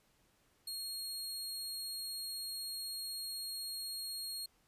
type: tone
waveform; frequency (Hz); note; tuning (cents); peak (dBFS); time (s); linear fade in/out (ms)
sawtooth; 4279; C8; +38; -37; 0.67-4.46; 5
effects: pink hiss -72 dBFS RMS until 4.67 s + resampled to 32000 Hz